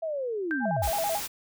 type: linear sweep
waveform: sine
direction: down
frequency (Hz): 668 to 40.98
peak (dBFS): -28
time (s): 0.02-0.9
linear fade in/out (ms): 10
type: tone with exponential decay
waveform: sine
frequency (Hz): 1570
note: G6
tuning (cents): +2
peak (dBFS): -26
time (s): 0.51-1.16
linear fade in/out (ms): 0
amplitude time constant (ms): 140
type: tone with vibrato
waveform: sine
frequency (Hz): 733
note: F#5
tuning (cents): -16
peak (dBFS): -26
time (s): 0.6-1.21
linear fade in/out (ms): 50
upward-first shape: square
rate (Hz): 9.1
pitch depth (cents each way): 190
type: noise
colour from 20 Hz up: white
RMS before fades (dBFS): -34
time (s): 0.82-1.28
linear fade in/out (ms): 20
effects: none